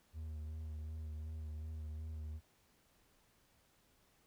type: tone with vibrato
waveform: triangle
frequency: 77.78 Hz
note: D#2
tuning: in tune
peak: -40 dBFS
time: 0.13-2.41 s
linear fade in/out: 50 ms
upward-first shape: sine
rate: 2.7 Hz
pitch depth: 31 cents each way
effects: pink hiss -72 dBFS RMS until 4.26 s